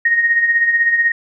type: tone with tremolo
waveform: sine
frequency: 1864.7 Hz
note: A#6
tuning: in tune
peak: -9 dBFS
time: 0.05-1.12 s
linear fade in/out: 5 ms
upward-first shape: sine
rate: 16 Hz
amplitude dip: 55%
effects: none